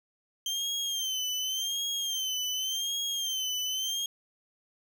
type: tone with vibrato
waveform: 30% pulse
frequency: 3136 Hz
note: G7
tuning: in tune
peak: -27 dBFS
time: 0.46-4.06 s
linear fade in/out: 2 ms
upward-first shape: sine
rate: 0.88 Hz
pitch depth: 80 cents each way
effects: none